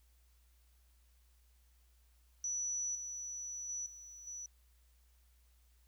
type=tone with level steps; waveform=sine; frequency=5920 Hz; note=F#8; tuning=in tune; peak=-35 / -41 / -38 / -50 / -43 dBFS; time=2.44-4.46 s; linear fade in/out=2 ms; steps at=2.95 / 3.69 / 3.86 / 4.27 s; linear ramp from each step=2 ms; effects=added 60 Hz sine -65 dBFS peak until 5.87 s + white hiss -75 dBFS RMS until 5.87 s